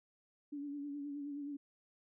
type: tone with vibrato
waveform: sine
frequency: 286.7 Hz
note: D4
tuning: 42 cents flat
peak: -40 dBFS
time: 0.52-1.57 s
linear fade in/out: 10 ms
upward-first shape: sine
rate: 9.5 Hz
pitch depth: 39 cents each way
effects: none